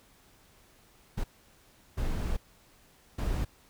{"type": "noise bursts at uneven times", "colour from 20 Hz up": "brown", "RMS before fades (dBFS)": -30, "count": 3, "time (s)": [[1.17, 1.24], [1.97, 2.37], [3.18, 3.45]], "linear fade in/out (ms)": 10, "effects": ["pink hiss -61 dBFS RMS until 3.69 s"]}